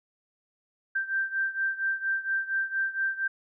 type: beating tone pair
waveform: sine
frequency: 1568 / 1572.3 Hz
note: G6 / G6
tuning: 0 / +5 cents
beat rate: 4.3 Hz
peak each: -28 / -31 dBFS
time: 0.95-3.28 s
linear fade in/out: 10 ms
effects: none